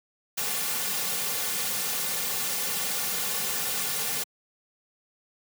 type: noise with comb filter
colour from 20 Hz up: white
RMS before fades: -29 dBFS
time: 0.37-4.24 s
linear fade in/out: 10 ms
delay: 3.1 ms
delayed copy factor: -0.85
effects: high-pass 150 Hz 12 dB/octave